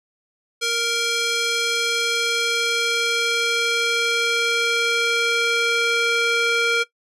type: tone with band-pass filter sweep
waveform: square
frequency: 466.2 Hz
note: A#4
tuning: in tune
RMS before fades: -21 dBFS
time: 0.61-6.84 s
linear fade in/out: 20 ms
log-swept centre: 4400 to 2400 Hz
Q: 0.91
effects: noise-tail reverb RT60 0.1 s tail -17 dB re dry + resampled to 32000 Hz